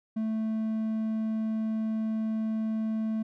triangle tone, 220 Hz, A3, in tune, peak -25 dBFS, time 0.16-3.23 s, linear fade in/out 10 ms, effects none

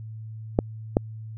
clicks, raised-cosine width 2 ms, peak -4 dBFS, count 2, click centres 0.589 / 0.969 s, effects added 110 Hz sine -35 dBFS peak until 1.37 s

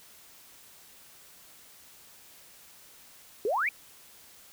sine exponential sweep, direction up, 378.5 to 2489 Hz, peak -25 dBFS, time 3.45-3.69 s, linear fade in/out 2 ms, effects white hiss -54 dBFS RMS until 4.52 s

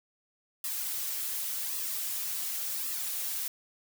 blue noise with flanger, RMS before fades -34 dBFS, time 0.64-3.48 s, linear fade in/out 2 ms, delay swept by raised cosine 1.3 to 6.6 ms, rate 0.89 Hz, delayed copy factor -0.85, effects none

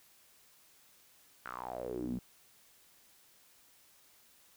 sawtooth tone with band-pass filter sweep, 61.74 Hz, B1, in tune, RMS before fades -40 dBFS, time 1.45-2.19 s, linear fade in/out 5 ms, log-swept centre 1500 to 200 Hz, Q 6.6, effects white hiss -64 dBFS RMS until 4.56 s

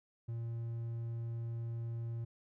triangle tone, 116 Hz, A#2, 8 cents flat, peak -35 dBFS, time 0.28-2.25 s, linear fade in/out 10 ms, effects none

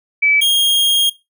sine / 45% pulse tone pair in turn, 2300 / 3245 Hz, D7 / G#7, -37 / -41 cents, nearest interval tritone, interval 596 cents, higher second, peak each -10 dBFS, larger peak neither, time 0.22-0.41 / 0.41-1.1 s, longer second, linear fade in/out 10 ms, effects noise-tail reverb RT60 0.2 s tail -18 dB re dry

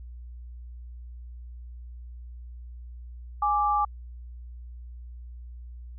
sine tone pair together, 830.6 / 1174.6 Hz, G#5 / D6, 0 / 0 cents, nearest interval tritone, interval 600 cents, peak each -24 dBFS, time 3.42-3.85 s, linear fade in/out 5 ms, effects added 60 Hz sine -39 dBFS peak until 5.98 s

